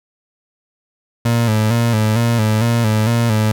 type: tone with vibrato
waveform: 30% pulse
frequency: 112.7 Hz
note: A2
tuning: 42 cents sharp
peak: -10 dBFS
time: 1.25-3.52 s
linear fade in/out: 5 ms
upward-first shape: square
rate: 2.2 Hz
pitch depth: 70 cents each way
effects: none